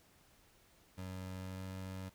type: tone with pitch glide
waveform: 25% pulse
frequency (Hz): 93.3 to 94.28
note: F#2 to F#2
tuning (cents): +15 to +33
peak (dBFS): -39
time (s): 0.97-2.1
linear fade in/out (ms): 20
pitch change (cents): +18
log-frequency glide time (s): 1.38-1.7
effects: pink hiss -67 dBFS RMS until 2.14 s